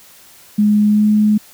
sine tone with pitch glide, 209.3 to 211.7 Hz, G#3 to G#3, +14 to +33 cents, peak -9 dBFS, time 0.58-1.38 s, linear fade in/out 10 ms, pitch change +19 cents, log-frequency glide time 0.88-1.06 s, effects white hiss -44 dBFS RMS until 1.53 s

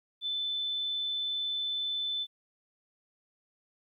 sine tone, 3518 Hz, A7, 1 cent flat, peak -30 dBFS, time 0.21-2.27 s, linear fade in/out 50 ms, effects 12-bit

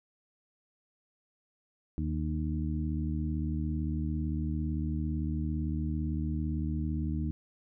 harmonic tone with a mistuned harmonic, 77.78 Hz, D#2, in tune, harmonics 1 / 2 / 3 / 4, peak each -32 / -35 / -37 / -38 dBFS, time 1.98-7.31 s, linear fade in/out 0 ms, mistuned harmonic 4, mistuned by -24 cents, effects none

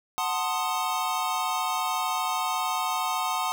square chord, F# diminished seventh, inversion none, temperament equal with one note detuned, 740 / 888.2 / 1046.5 / 1244.5 Hz, F#5 / A5 / C6 / Eb6, 0 / +16 / 0 / 0 cents, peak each -32 dBFS, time 0.18-3.52 s, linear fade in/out 0 ms, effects none

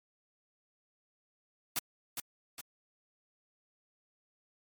white noise with echo, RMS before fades -32 dBFS, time 1.76-1.79 s, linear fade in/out 2 ms, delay 410 ms, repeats 2, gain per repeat -6 dB, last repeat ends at 2.61 s, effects MP3 96 kbps

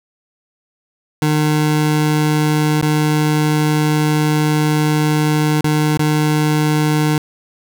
25% pulse tone with dropouts, 152.1 Hz, D#3, 39 cents flat, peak -9 dBFS, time 1.22-7.18 s, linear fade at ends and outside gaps 2 ms, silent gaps 2.813-2.825 / 5.61-5.643 / 5.974-5.993 s, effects none

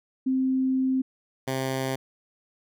sine / 10% pulse tone pair in turn, 261.6 / 132.32 Hz, C4 / C3, 0 / +20 cents, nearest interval octave, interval 1180 cents, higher first, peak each -21 / -18 dBFS, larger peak second, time 0.26-1.02 / 1.47-1.96 s, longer first, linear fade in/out 10 ms, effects none

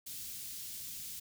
white band-stop noise, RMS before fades -44 dBFS, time 0.06-1.2 s, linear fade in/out 10 ms, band 190 to 3500 Hz, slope 12 dB/octave, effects none

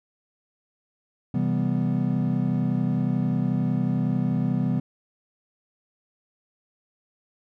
triangle chord, C major seventh, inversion none, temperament equal, 130.81 / 164.81 / 196 / 246.9 Hz, C3 / E3 / G3 / B3, 0 / 0 / 0 / 0 cents, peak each -25 dBFS, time 1.34-4.8 s, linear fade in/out 5 ms, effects none

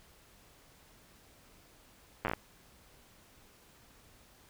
slowing click train, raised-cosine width 0.5 ms, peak -17 dBFS, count 7, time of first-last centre 2.25-2.335 s, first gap 9 ms, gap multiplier 1.18, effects pink hiss -61 dBFS RMS until 4.49 s

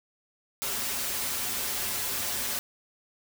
white noise with comb filter, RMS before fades -31 dBFS, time 0.62-2.59 s, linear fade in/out 0 ms, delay 6.3 ms, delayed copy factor -0.7, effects none

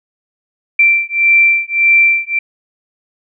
sine beating tone pair, 2349 / 2350.7 Hz, D7 / D7, 0 / +1 cents, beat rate 1.7 Hz, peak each -11 dBFS, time 0.79-2.39 s, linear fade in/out 5 ms, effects none

